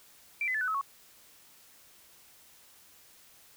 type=tone with pitch steps; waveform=sine; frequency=2349 / 2021 / 1739.5 / 1497 / 1288.2 / 1108.6 Hz; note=D7 / B6 / A6 / F#6 / E6 / C#6; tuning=0 / +39 / -20 / +20 / -40 / 0 cents; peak=-28 dBFS; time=0.41-0.812 s; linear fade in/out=2 ms; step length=67 ms; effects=white hiss -58 dBFS RMS until 3.56 s

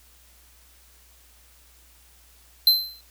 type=tone with exponential decay; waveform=square; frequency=4092 Hz; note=C8; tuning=39 cents flat; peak=-11 dBFS; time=2.67-3.01 s; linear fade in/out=2 ms; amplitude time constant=72 ms; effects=added 60 Hz sine -56 dBFS peak until 3.1 s + white hiss -56 dBFS RMS until 3.1 s

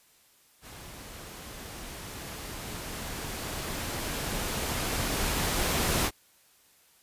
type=noise with level ramp; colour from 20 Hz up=pink; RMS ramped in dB=-46 to -26 dBFS; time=0.61-6.11 s; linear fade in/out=50 ms; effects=white hiss -62 dBFS RMS until 7.02 s + resampled to 32000 Hz

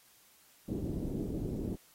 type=low-pass noise; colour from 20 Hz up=white; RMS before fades=-36 dBFS; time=0.68-1.76 s; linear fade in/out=10 ms; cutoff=350 Hz; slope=24 dB/octave; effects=white hiss -63 dBFS RMS until 1.94 s + AAC 48 kbps

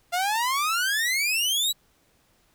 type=exponential sweep; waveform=sawtooth; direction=up; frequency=687 to 3984 Hz; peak=-19 dBFS; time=0.12-1.73 s; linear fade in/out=20 ms; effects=pink hiss -64 dBFS RMS until 2.54 s

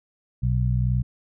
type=harmonic tone; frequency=62.1 Hz; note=B1; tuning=10 cents sharp; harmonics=1 / 2 / 3; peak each=-24 / -21 / -31 dBFS; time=0.42-1.03 s; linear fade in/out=20 ms; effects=none

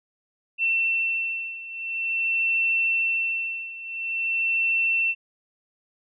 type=beating tone pair; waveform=sine; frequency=2693 / 2693.47 Hz; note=E7 / E7; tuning=+36 / +37 cents; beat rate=0.47 Hz; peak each=-27 / -24 dBFS; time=0.58-5.15 s; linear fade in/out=50 ms; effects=none

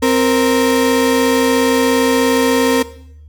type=tone pair together; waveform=35% pulse; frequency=261.6 / 466.2 Hz; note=C4 / A#4; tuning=0 / 0 cents; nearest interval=minor seventh; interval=1000 cents; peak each=-12 dBFS; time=0.02-2.83 s; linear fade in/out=10 ms; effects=noise-tail reverb RT60 0.7 s tail -17 dB re dry + added 75 Hz sine -36 dBFS peak until 3.28 s

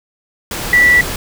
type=tone in noise; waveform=sine; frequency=1959 Hz; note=B6; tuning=15 cents flat; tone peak=-6 dBFS; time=0.73-1.01 s; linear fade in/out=2 ms; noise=pink; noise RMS=-22 dBFS; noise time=0.51-1.16 s; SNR=+13 dB; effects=none

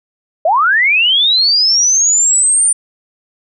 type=linear sweep; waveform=sine; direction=up; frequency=596 to 9210 Hz; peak=-8 dBFS; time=0.45-2.73 s; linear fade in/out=5 ms; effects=none

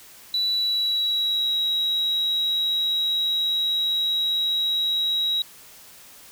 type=tone with pitch glide; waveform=sine; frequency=3951 to 3845 Hz; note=B7 to B7; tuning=0 to -47 cents; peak=-19 dBFS; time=0.34-5.42 s; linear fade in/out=2 ms; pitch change=-47 cents; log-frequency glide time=0.5-1.57 s; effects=tanh soft clip ceiling -17 dBFS + white hiss -47 dBFS RMS until 6.31 s

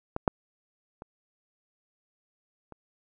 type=clicks; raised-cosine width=1 ms; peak=-16 / -7 / -27 / -30 dBFS; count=4; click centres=0.164 / 0.278 / 1.021 / 2.723 s; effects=none

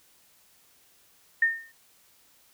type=tone with exponential decay; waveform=sine; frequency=1825 Hz; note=A#6; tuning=37 cents flat; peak=-16 dBFS; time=1.42-1.72 s; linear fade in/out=5 ms; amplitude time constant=64 ms; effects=white hiss -61 dBFS RMS until 2.53 s

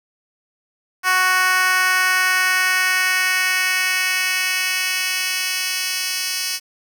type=tone with high-pass filter sweep; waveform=10% pulse; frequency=370 Hz; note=F#4; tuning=in tune; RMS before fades=-19 dBFS; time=1.03-6.6 s; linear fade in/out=50 ms; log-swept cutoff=1200 to 3800 Hz; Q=1.5; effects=7-bit

